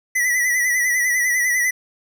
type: tone with vibrato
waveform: square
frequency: 1972 Hz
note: B6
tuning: 3 cents flat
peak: -17 dBFS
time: 0.15-1.71 s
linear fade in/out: 10 ms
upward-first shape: sine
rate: 10 Hz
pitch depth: 55 cents each way
effects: none